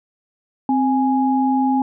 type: tone pair together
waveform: sine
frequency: 261.6 / 830.6 Hz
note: C4 / G#5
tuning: 0 / 0 cents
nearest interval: octave + minor sixth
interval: 2000 cents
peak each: -16 / -19 dBFS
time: 0.69-1.82 s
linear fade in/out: 2 ms
effects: none